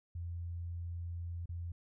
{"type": "tone with dropouts", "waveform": "sine", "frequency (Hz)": 85.8, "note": "F2", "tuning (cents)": -30, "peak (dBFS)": -38, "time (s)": [0.15, 1.72], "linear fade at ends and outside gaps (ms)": 5, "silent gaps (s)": [1.458, 1.491], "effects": []}